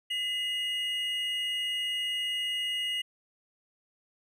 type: tone pair together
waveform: triangle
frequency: 2025 / 2870 Hz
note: B6 / F7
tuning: +43 / +47 cents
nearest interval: tritone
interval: 604 cents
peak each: -36 / -28 dBFS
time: 0.1-3.02 s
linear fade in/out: 10 ms
effects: none